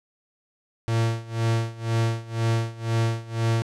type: tone with tremolo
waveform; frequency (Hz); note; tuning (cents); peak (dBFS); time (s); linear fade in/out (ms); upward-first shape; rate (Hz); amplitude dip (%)
45% pulse; 114.1; A#2; -37; -19; 0.88-3.62; 0; sine; 2; 90
effects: low-pass 8000 Hz 12 dB/octave